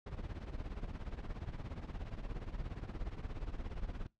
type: noise with tremolo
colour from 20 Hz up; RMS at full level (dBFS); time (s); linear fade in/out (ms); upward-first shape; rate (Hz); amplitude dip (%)
brown; -39; 0.06-4.07; 5; triangle; 17; 85
effects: noise-tail reverb RT60 0.2 s tail -21 dB re dry + low-pass 4000 Hz 12 dB/octave

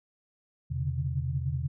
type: tone cluster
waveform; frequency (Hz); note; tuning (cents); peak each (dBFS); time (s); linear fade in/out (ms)
sine; 82.8 / 128.7 / 139.1 / 145.3; E2 / C3 / C#3 / D3; +8 / -28 / +6 / -18; -33 / -31 / -35 / -36; 0.7-1.68; 20
effects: none

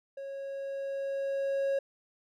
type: tone with level ramp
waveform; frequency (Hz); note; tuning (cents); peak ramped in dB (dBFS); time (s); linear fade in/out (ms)
triangle; 549; C#5; -17; -36 to -24; 0.17-1.79; 5
effects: none

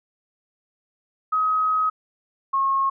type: tone pair in turn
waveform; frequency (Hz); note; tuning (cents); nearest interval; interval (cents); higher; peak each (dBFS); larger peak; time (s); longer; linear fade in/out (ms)
sine; 1267 / 1085.2; D#6 / C#6; +31 / -37; minor third; 268; first; -18; neither; 1.32-1.9 / 2.53-2.9; first; 10
effects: none

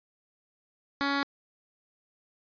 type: tone with notch filter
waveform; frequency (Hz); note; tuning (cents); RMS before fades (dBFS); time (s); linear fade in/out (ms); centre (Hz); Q
10% pulse; 280.2; C#4; +19; -28; 1.01-1.23; 0; 640; 1.3
effects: resampled to 11025 Hz

